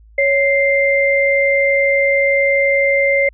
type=tone pair together; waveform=sine; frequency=554.4 / 2093 Hz; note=C#5 / C7; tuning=0 / 0 cents; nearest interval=octave + major seventh; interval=2300 cents; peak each=-14 dBFS; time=0.18-3.29 s; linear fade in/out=5 ms; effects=added 54 Hz sine -42 dBFS peak until 3.33 s